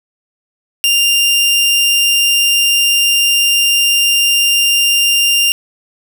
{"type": "tone", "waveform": "sawtooth", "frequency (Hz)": 2794, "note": "F7", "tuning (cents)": 0, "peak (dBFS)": -6, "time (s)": [0.84, 5.52], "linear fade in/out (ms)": 0, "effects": []}